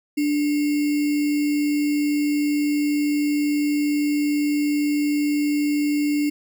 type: tone with sample-and-hold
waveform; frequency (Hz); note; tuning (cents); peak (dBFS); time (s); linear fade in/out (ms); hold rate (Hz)
sine; 293.7; D4; 0; -18; 0.17-6.3; 10; 2450
effects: none